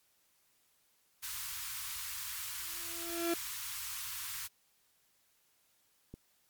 white band-stop noise, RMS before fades -41 dBFS, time 1.22-4.48 s, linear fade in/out 20 ms, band 120 to 960 Hz, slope 48 dB/octave
35% pulse tone with exponential growth, 338.7 Hz, E4, 47 cents sharp, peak -27 dBFS, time 2.6-3.34 s, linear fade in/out 5 ms, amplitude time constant 160 ms
click, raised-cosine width 3 ms, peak -33 dBFS, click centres 6.14 s
effects white hiss -72 dBFS RMS until 6.49 s + MP3 96 kbps

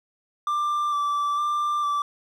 triangle tone with vibrato, 1174.7 Hz, D6, in tune, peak -20 dBFS, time 0.47-2.02 s, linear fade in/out 2 ms, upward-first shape square, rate 1.1 Hz, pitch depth 16 cents each way, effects none

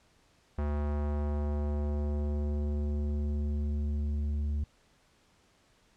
square tone with low-pass filter sweep, 73.42 Hz, D2, in tune, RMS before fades -31 dBFS, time 0.58-4.64 s, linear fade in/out 5 ms, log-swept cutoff 1300 to 150 Hz, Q 0.93, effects pink hiss -66 dBFS RMS until 5.96 s + low-pass 8000 Hz 12 dB/octave

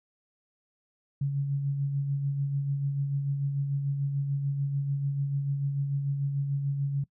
sine tone with tremolo, 140 Hz, C#3, 18 cents sharp, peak -24 dBFS, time 1.21-7.04 s, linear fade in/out 5 ms, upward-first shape sine, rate 6.8 Hz, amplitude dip 40%, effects noise-tail reverb RT60 0.1 s tail -22 dB re dry

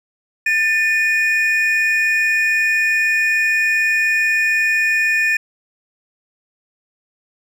triangle tone pair together, 1783.5 / 2461 Hz, A6 / D#7, +23 / -20 cents, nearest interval tritone, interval 557 cents, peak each -15 dBFS, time 0.46-5.37 s, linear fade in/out 5 ms, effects none

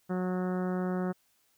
harmonic tone, 182.9 Hz, F#3, 20 cents flat, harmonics 1 / 2 / 3 / 4 / 5 / 6 / 7 / 8 / 9 / 10, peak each -30 / -35 / -40 / -42 / -49 / -48 / -46 / -48 / -54 / -55 dBFS, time 0.09-1.13 s, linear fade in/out 20 ms, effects white hiss -70 dBFS RMS until 1.57 s

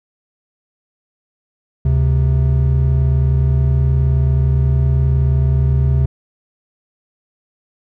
triangle tone pair together, 73.42 / 132.49 Hz, D2 / C3, 0 / +22 cents, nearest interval minor seventh, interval 1022 cents, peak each -12 dBFS, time 1.85-6.06 s, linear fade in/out 5 ms, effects none

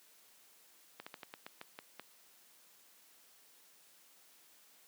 slowing click train, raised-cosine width 0.3 ms, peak -29 dBFS, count 9, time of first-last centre 1-1.996 s, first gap 65 ms, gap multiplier 1.18, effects white hiss -64 dBFS RMS until 4.87 s + high-pass 200 Hz 12 dB/octave

